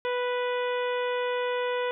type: harmonic tone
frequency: 493.4 Hz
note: B4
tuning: 2 cents flat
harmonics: 1 / 2 / 3 / 4 / 5 / 6 / 7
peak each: -27 / -33 / -37 / -39 / -41 / -43 / -44 dBFS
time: 0.05-1.91 s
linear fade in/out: 0 ms
effects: none